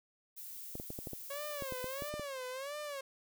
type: noise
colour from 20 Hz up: violet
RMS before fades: -47 dBFS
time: 0.36-2.11 s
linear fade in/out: 20 ms
type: clicks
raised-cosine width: 2 ms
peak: -29 dBFS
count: 12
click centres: 0.754 / 0.799 / 0.904 / 0.989 / 1.072 / 1.133 / 1.623 / 1.723 / 1.843 / 2.022 / 2.14 / 2.196 s
type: tone with vibrato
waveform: sawtooth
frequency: 550 Hz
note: C#5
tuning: 14 cents flat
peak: -36 dBFS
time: 1.3-3.01 s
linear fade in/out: 5 ms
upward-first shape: sine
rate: 1.5 Hz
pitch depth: 150 cents each way
effects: none